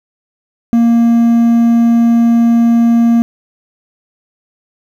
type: tone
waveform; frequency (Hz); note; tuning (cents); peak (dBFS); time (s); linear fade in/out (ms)
triangle; 233.1; A#3; 0; -4; 0.73-3.22; 0
effects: 7-bit